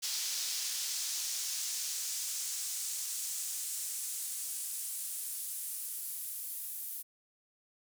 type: noise with high-pass filter sweep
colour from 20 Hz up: brown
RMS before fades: -38 dBFS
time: 0.02-7.03 s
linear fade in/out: 20 ms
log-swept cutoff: 5000 to 12000 Hz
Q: 1.5
effects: none